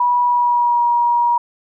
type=tone with pitch glide; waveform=sine; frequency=974 to 954 Hz; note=B5 to A#5; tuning=-24 to +40 cents; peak=-12 dBFS; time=0-1.38 s; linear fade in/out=5 ms; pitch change=-36 cents; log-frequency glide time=0.22-0.83 s; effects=none